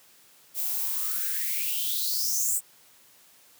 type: noise with high-pass filter sweep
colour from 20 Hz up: violet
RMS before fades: -28 dBFS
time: 0.54-2.61 s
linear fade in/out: 50 ms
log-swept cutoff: 620 to 8300 Hz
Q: 7.6
effects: white hiss -57 dBFS RMS until 3.59 s + high-pass 100 Hz 12 dB/octave